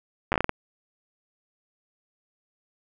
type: slowing click train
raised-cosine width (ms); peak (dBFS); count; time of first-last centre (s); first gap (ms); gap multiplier
0.5; -8; 8; 0.32-0.493; 9; 1.33
effects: none